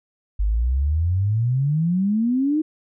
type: exponential sweep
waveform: sine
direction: up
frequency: 48.68 to 318.1 Hz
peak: -17 dBFS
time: 0.39-2.62 s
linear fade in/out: 10 ms
effects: none